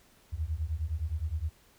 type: beating tone pair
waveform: sine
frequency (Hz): 73.9 / 83.6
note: D2 / E2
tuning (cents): +11 / +25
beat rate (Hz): 9.7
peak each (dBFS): -33 / -33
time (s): 0.32-1.5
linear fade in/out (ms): 20
effects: pink hiss -62 dBFS RMS until 1.78 s